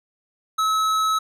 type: tone with tanh clipping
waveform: sine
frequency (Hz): 1292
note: E6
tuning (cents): -35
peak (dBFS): -20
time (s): 0.58-1.19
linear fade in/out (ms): 10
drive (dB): 15
effects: none